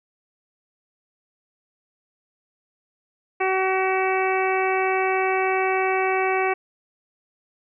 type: harmonic tone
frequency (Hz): 378.6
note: F#4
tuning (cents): +40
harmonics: 1 / 2 / 3 / 4 / 5 / 6 / 7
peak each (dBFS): -23 / -24 / -29 / -32 / -31 / -28 / -32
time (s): 3.4-6.54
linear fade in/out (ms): 10
effects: none